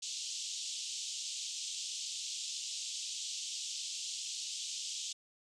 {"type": "band-pass noise", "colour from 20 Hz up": "white", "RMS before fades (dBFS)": -41, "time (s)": [0.02, 5.13], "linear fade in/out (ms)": 10, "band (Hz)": [2900, 7700], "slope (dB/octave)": 48, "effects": []}